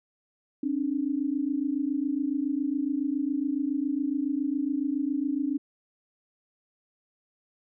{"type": "tone pair together", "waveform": "sine", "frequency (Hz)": [270, 297.2], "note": ["C#4", "D4"], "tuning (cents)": [-45, 21], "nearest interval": "major second", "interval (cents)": 166, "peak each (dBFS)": -28, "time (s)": [0.63, 5.58], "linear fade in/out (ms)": 5, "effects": []}